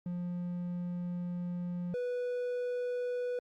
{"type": "tone pair in turn", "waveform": "triangle", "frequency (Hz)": [176.4, 492.3], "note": ["F3", "B4"], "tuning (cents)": [18, -6], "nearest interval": "octave + tritone", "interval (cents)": 1776, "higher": "second", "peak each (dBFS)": [-32, -30], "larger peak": "second", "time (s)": [[0.06, 1.94], [1.94, 3.39]], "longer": "first", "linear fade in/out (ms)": 2, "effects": ["Opus 48 kbps"]}